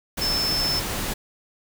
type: tone in noise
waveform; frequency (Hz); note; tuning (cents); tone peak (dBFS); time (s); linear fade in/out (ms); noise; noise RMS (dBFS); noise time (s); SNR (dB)
sine; 5274; E8; 0; -22; 0.21-0.8; 10; pink; -28; 0.17-1.14; +3
effects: none